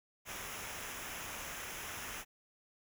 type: noise with comb filter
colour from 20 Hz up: pink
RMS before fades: -44 dBFS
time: 0.25-2.25 s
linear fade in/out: 50 ms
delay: 0.23 ms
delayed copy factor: -0.65
effects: none